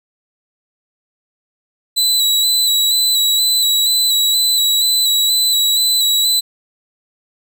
sawtooth tone with vibrato, 3951 Hz, B7, in tune, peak -9 dBFS, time 1.96-6.41 s, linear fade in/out 20 ms, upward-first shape square, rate 2.1 Hz, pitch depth 26 cents each way, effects none

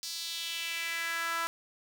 sawtooth tone with high-pass filter sweep, 333 Hz, E4, 18 cents sharp, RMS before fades -35 dBFS, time 0.03-1.47 s, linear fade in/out 0 ms, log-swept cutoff 4900 to 1200 Hz, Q 2.7, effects none

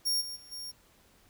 sawtooth tone with level steps, 5550 Hz, F8, 12 cents flat, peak -24 / -35 / -48 / -36 dBFS, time 0.05-0.72 s, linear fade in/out 20 ms, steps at 0.2 / 0.35 / 0.51 s, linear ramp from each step 20 ms, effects pink hiss -63 dBFS RMS until 1.29 s

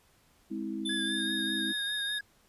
sine chord, Ab augmented, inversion none, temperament equal with one note detuned, 207.7 / 261.6 / 324.3 Hz, Ab3 / C4 / E4, 0 / 0 / -28 cents, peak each -37 / -39 / -36 dBFS, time 0.5-1.73 s, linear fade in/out 20 ms
square tone with pitch glide, 3520 to 3693 Hz, A7 to A#7, 0 to -17 cents, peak -33 dBFS, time 0.85-2.19 s, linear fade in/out 10 ms, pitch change +83 cents, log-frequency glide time 1.03-1.27 s
triangle tone with vibrato, 1661.2 Hz, G#6, in tune, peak -33 dBFS, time 0.89-2.21 s, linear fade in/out 5 ms, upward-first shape triangle, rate 5 Hz, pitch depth 46 cents each way
effects pink hiss -65 dBFS RMS until 2.48 s + resampled to 32000 Hz

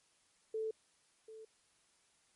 sine tone with echo, 440 Hz, A4, in tune, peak -35 dBFS, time 0.54-0.71 s, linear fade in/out 5 ms, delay 740 ms, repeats 1, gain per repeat -14 dB, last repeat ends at 1.45 s, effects white hiss -72 dBFS RMS until 2.35 s + MP3 48 kbps

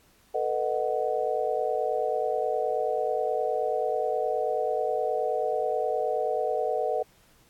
sine chord, B dominant seventh, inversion third, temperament just, 444.5 / 493.9 / 617.4 / 740.8 Hz, A4 / B4 / D#5 / F#5, +18 / 0 / -14 / +2 cents, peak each -30 dBFS, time 0.34-7.03 s, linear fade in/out 10 ms, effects pink hiss -61 dBFS RMS until 7.49 s + AAC 64 kbps

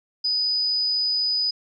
sine tone, 4978 Hz, D#8, in tune, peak -20 dBFS, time 0.24-1.51 s, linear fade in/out 10 ms, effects none

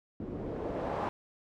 white noise with low-pass filter sweep, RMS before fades -36 dBFS, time 0.2-1.09 s, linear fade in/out 0 ms, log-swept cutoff 270 to 900 Hz, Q 1.7, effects none

